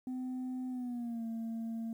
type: tone with pitch glide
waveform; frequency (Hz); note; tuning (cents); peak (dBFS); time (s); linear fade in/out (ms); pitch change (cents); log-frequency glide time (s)
sine; 255 to 227.2; C4 to A#3; -44 to -44; -33; 0.07-1.93; 2; -200; 0.69-1.25
effects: tanh soft clip ceiling -35 dBFS + 11-bit